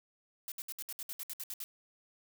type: noise bursts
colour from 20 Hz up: blue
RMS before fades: -41 dBFS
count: 12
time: 0.48-1.64 s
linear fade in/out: 0 ms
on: 38 ms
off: 64 ms
effects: none